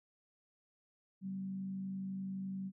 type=tone with frequency modulation; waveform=sine; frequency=191.4 Hz; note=G3; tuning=41 cents flat; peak=-38 dBFS; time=1.21-2.72 s; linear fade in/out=50 ms; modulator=51.8 Hz; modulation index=0.29; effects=none